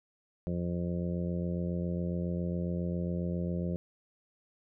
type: harmonic tone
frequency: 87.31 Hz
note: F2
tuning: in tune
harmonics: 1 / 2 / 3 / 4 / 5 / 6 / 7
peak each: -37 / -32 / -47 / -41 / -45 / -42 / -46 dBFS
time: 0.47-3.76 s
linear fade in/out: 0 ms
effects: none